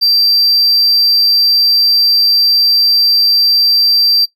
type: tone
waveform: triangle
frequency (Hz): 4699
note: D8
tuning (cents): 0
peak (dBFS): -6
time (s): 0.01-4.26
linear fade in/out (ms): 20
effects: noise-tail reverb RT60 0.1 s tail -17 dB re dry